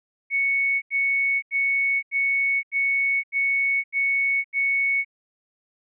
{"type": "tone bursts", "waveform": "sine", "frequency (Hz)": 2217, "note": "C#7", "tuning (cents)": 0, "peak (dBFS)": -19, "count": 8, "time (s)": [0.3, 5.048], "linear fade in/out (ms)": 50, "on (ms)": 520, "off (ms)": 84, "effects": []}